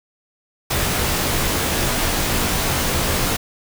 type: noise with comb filter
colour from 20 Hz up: pink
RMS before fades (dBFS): -20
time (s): 0.7-3.37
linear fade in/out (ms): 10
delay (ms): 19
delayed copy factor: -0.7
effects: none